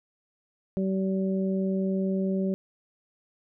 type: harmonic tone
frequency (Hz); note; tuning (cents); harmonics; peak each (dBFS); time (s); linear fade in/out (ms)
191.1; G3; -44; 1 / 2 / 3; -25 / -31 / -35; 0.77-2.54; 0
effects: none